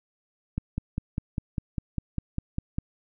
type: click train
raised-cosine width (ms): 5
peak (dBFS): -15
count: 12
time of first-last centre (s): 0.58-2.784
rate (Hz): 4.99
effects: none